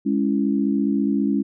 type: chord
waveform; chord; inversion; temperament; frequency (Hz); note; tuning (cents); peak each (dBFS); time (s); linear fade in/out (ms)
sine; C# minor; second; equal with one note detuned; 207.7 / 277.2 / 331.9; G#3 / C#4 / E4; 0 / 0 / +12; -21 / -21 / -26; 0.05-1.43; 20
effects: none